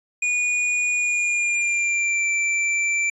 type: tone with pitch glide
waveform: square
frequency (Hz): 2453 to 2342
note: D#7 to D7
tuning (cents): -25 to -5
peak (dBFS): -20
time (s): 0.22-3.1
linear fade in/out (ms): 5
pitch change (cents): -80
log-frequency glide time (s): 0.95-2.29
effects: resampled to 24000 Hz